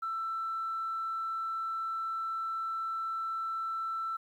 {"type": "tone", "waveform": "sine", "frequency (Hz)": 1332, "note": "E6", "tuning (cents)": 18, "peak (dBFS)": -31, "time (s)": [0.02, 4.17], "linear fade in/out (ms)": 10, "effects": ["tanh soft clip ceiling -28 dBFS", "11-bit"]}